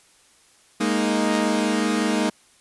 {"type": "chord", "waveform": "sawtooth", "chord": "Ab suspended second", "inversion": "none", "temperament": "equal", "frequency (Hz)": [207.7, 233.1, 311.1], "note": ["Ab3", "Bb3", "Eb4"], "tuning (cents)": [0, 0, 0], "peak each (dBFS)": -20, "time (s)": [0.8, 2.3], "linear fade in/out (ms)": 10, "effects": ["white hiss -56 dBFS RMS until 2.6 s", "resampled to 24000 Hz"]}